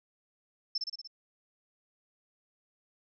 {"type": "tone with echo", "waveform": "sine", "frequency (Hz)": 5300, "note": "E8", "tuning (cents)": 9, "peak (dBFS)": -28, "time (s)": [0.75, 0.78], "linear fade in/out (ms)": 5, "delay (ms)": 59, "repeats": 5, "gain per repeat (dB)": -3, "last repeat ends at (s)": 1.075, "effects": []}